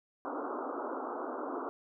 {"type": "band-pass noise", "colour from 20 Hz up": "pink", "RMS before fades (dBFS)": -38, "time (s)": [0.25, 1.69], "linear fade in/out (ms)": 0, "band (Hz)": [250, 1400], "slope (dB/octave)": 96, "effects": []}